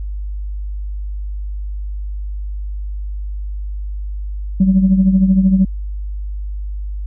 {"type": "tone with tremolo", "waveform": "sine", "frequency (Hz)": 190, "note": "F#3", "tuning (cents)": 46, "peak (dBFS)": -5, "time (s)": [4.6, 5.65], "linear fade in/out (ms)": 5, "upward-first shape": "triangle", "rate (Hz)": 13, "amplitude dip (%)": 70, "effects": ["tanh soft clip ceiling -3 dBFS", "added 50 Hz sine -21 dBFS peak until 7.06 s"]}